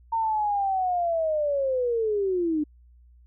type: linear sweep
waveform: sine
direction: down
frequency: 918 to 293.7 Hz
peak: -22 dBFS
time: 0.12-2.64 s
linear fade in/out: 10 ms
effects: added 60 Hz sine -51 dBFS peak until 3.26 s